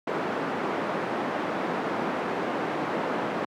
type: band-pass noise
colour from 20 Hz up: pink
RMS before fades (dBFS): -29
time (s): 0.07-3.45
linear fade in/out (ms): 5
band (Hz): 230 to 1400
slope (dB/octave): 12
effects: high-pass 150 Hz 12 dB/octave